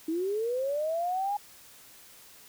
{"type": "linear sweep", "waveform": "sine", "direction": "up", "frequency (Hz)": [311.1, 830.6], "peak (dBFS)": -27, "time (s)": [0.08, 1.37], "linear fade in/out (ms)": 5, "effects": ["white hiss -53 dBFS RMS until 2.48 s"]}